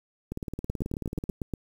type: two click trains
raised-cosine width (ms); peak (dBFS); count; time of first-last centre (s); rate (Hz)
3; -20 / -17; 19 / 8; 0.32-1.293 / 0.7-1.537; 18.5 / 8.36
effects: 8-bit